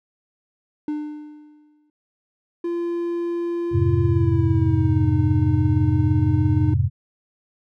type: tone with exponential decay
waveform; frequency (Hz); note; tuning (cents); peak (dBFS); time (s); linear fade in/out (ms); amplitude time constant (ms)
triangle; 300; D4; +37; -19; 0.88-1.9; 2; 220
type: tone with pitch glide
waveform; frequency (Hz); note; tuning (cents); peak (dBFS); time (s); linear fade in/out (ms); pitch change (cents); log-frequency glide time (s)
triangle; 343.2 to 305.8; F4 to D#4; -30 to -30; -20; 2.64-6.74; 5; -200; 4.03-5.14
type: chord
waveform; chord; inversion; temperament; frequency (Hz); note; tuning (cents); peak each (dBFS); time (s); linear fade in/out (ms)
sine; F minor; none; just; 87.31 / 104.77 / 130.96; F2 / Ab2 / C3; 0 / +16 / +2; -21 / -20 / -21; 3.71-6.9; 50
effects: none